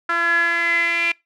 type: tone with band-pass filter sweep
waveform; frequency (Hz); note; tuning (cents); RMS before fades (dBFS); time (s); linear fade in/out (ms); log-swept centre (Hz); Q
sawtooth; 339.2; E4; +50; -19; 0.09-1.12; 5; 1500 to 2400; 9.6
effects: noise-tail reverb RT60 0.2 s tail -24 dB re dry